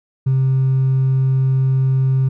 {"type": "tone with hard clipping", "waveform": "triangle", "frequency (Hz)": 132.4, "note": "C3", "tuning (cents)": 21, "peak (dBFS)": -12, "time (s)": [0.26, 2.29], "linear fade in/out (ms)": 10, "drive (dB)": 2, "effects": []}